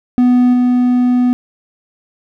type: tone with level steps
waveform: triangle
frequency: 247.7 Hz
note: B3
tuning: 5 cents sharp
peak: -5 / -7 dBFS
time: 0.18-1.33 s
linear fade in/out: 0 ms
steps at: 0.53 s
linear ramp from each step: 10 ms
effects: none